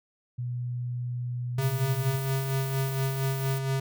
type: tone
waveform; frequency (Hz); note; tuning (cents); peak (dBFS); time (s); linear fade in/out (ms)
sine; 122.5; B2; -14; -29; 0.38-2.16; 10
type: tone with tremolo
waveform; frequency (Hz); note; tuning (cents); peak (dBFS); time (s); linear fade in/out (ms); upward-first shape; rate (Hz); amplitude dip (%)
square; 134.5; C3; +48; -25; 1.58-3.8; 5; sine; 4.3; 45
type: noise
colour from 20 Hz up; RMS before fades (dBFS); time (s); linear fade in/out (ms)
violet; -41; 1.61-3.59; 10
effects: none